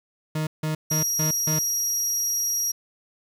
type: tone bursts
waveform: 40% pulse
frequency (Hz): 155.5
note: D#3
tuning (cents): -1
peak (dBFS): -23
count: 5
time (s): 0.35-1.59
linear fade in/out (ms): 5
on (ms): 120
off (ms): 160
type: tone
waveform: 35% pulse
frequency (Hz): 5690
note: F8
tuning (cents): +31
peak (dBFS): -20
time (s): 0.9-2.72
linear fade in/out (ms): 10
effects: 9-bit